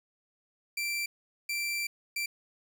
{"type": "tone bursts at uneven times", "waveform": "sawtooth", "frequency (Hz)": 2349, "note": "D7", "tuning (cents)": 0, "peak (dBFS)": -27, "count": 3, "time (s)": [[0.77, 1.06], [1.49, 1.87], [2.16, 2.26]], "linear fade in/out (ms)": 5, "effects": []}